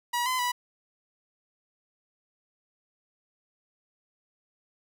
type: tone with pitch steps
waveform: sawtooth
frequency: 964 / 1021 / 981 Hz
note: B5 / C6 / B5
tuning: -42 / -43 / -12 cents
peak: -22 dBFS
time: 0.13-0.52 s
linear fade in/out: 10 ms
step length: 130 ms
effects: none